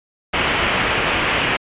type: low-pass noise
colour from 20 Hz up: white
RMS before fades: -19 dBFS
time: 0.33-1.57 s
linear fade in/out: 10 ms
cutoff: 3100 Hz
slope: 48 dB/octave
effects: resampled to 8000 Hz